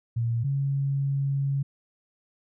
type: tone pair in turn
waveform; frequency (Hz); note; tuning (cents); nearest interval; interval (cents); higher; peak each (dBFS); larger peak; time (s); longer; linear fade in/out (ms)
sine; 116.5 / 138.54; A#2 / C#3; -1 / -1; minor third; 300; second; -23; neither; 0.16-0.44 / 0.44-1.63; second; 10
effects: none